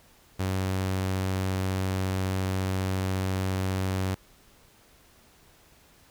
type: tone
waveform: sawtooth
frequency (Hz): 94.5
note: F#2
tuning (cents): +37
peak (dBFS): -22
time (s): 0.39-4.15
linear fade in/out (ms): 10
effects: pink hiss -58 dBFS RMS until 6.1 s